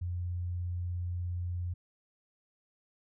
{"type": "tone", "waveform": "sine", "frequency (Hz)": 88.3, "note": "F2", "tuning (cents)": 20, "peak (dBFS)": -32, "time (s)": [0.01, 1.74], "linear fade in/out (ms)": 10, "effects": []}